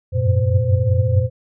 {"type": "tone cluster", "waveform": "sine", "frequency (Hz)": [90.9, 95.7, 102.3, 118.3, 515], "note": ["F#2", "G2", "G#2", "A#2", "C5"], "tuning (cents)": [-30, -41, -26, 26, -28], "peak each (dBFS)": [-19, -20, -21, -18, -24], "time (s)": [0.12, 1.3], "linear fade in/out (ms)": 50, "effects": []}